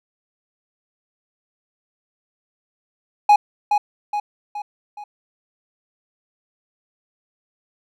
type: tone with echo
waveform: triangle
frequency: 830.6 Hz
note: G#5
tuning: in tune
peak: -6 dBFS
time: 3.29-3.36 s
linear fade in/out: 5 ms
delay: 420 ms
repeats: 4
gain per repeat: -6 dB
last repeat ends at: 5.04 s
effects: none